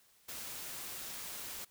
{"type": "noise", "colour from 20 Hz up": "white", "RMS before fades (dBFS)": -44, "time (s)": [0.28, 1.65], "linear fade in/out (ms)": 10, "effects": ["white hiss -67 dBFS RMS until 1.7 s"]}